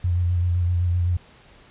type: tone with vibrato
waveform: sine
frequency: 88 Hz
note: F2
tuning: 14 cents sharp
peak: -18 dBFS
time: 0.04-1.17 s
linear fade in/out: 5 ms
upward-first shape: square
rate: 7.8 Hz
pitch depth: 26 cents each way
effects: pink hiss -51 dBFS RMS until 1.7 s + resampled to 8000 Hz